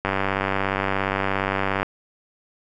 click train, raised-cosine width 0.5 ms, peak -7 dBFS, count 174, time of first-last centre 0.05-1.83 s, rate 97.2 Hz, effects none

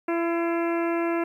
harmonic tone with a mistuned harmonic, 337.1 Hz, E4, 39 cents sharp, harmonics 1 / 2 / 3 / 4 / 5 / 6 / 7 / 8, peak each -24 / -30 / -34 / -36 / -38 / -40 / -41 / -42 dBFS, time 0.08-1.24 s, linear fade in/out 5 ms, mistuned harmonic 6, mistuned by +61 cents, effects 10-bit

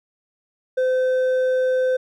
sine tone with hard clipping, 513 Hz, C5, 34 cents flat, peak -18 dBFS, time 0.77-1.97 s, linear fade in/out 10 ms, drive 4 dB, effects none

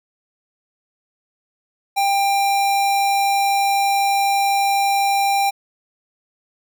square tone, 794 Hz, G5, 22 cents sharp, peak -16 dBFS, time 1.96-5.51 s, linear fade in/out 20 ms, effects none

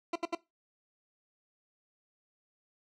20% pulse tone bursts, 338.9 Hz, E4, 48 cents sharp, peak -25 dBFS, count 3, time 0.13-0.351 s, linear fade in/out 5 ms, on 27 ms, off 70 ms, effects noise-tail reverb RT60 0.2 s tail -19 dB re dry + low-pass 5000 Hz 12 dB/octave

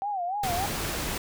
sine tone with vibrato, 760 Hz, F#5, 46 cents sharp, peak -27 dBFS, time 0.02-0.66 s, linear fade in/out 0 ms, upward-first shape sine, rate 3.4 Hz, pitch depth 160 cents each way
pink noise, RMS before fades -31 dBFS, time 0.43-1.18 s, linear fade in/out 5 ms
effects none

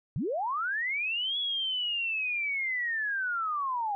sine linear two-way sweep, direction up then down, 103.83 to 3396 to 790 Hz, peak -28 dBFS, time 0.16-3.95 s, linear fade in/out 0 ms, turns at 1.38 s, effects none

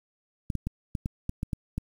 clicks, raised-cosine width 5 ms, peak -17 dBFS, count 9, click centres 0.502 / 0.553 / 0.67 / 0.952 / 1.059 / 1.294 / 1.431 / 1.532 / 1.78 s, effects 8-bit

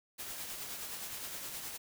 white noise with tremolo, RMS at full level -41 dBFS, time 0.18-1.78 s, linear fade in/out 20 ms, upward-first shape triangle, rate 9.6 Hz, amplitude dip 40%, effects none

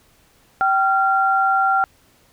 sine tone pair together, 774.5 / 1380 Hz, G5 / F6, -21 / -21 cents, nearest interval minor seventh, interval 1000 cents, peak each -17 dBFS, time 0.61-1.84 s, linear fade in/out 0 ms, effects pink hiss -56 dBFS RMS until 2.32 s

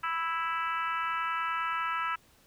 harmonic tone, 329.6 Hz, E4, in tune, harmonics 3 / 4 / 5 / 6 / 7 / 8 / 9, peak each -36 / -31 / -38 / -42 / -44 / -41 / -47 dBFS, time 0.03-2.16 s, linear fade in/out 10 ms, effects pink hiss -62 dBFS RMS until 2.46 s

